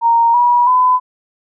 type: tone with pitch steps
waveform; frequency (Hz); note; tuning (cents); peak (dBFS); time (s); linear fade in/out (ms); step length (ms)
sine; 929 / 967.3 / 1007.2; A#5 / B5 / B5; -6 / -36 / +34; -8; 0.01-1; 50; 330
effects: none